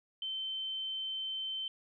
sine tone, 3090 Hz, G7, 26 cents flat, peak -35 dBFS, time 0.22-1.68 s, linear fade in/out 2 ms, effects none

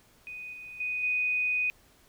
sine tone with level steps, 2489 Hz, D#7, in tune, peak -38 / -41 / -29 / -25 dBFS, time 0.27-1.7 s, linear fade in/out 0 ms, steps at 0.53 / 0.8 / 1.03 s, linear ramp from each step 5 ms, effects pink hiss -61 dBFS RMS until 2.08 s

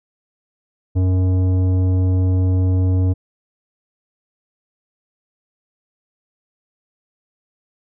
triangle tone with tanh clipping, 92.5 Hz, F#2, in tune, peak -15 dBFS, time 0.95-3.14 s, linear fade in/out 20 ms, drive 16 dB, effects none

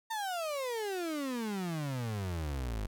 35% pulse exponential sweep, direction down, 919 to 49 Hz, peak -32 dBFS, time 0.1-2.87 s, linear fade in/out 10 ms, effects none

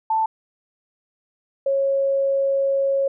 sine tone pair in turn, 884 / 548 Hz, A5 / C#5, +8 / -20 cents, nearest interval minor sixth, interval 828 cents, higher first, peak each -17 dBFS, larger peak neither, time 0.1-0.26 / 1.66-3.08 s, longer second, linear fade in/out 5 ms, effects none

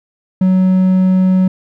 triangle tone, 186.3 Hz, F#3, 12 cents sharp, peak -6 dBFS, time 0.41-1.48 s, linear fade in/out 5 ms, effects none

